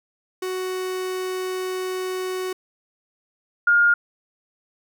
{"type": "tone pair in turn", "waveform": ["45% pulse", "sine"], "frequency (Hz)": [371.2, 1417.3], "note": ["F#4", "F6"], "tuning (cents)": [6, 25], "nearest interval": "octave + major seventh", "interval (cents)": 2319, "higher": "second", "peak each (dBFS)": [-25, -13], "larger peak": "second", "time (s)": [[0.42, 2.53], [3.67, 3.94]], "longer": "first", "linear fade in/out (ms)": 5, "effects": []}